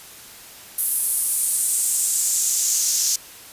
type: noise with high-pass filter sweep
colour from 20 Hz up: pink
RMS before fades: -21 dBFS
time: 0.78-3.16 s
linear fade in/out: 5 ms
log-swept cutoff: 11000 to 5900 Hz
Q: 3.2
effects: white hiss -42 dBFS RMS until 3.52 s + resampled to 32000 Hz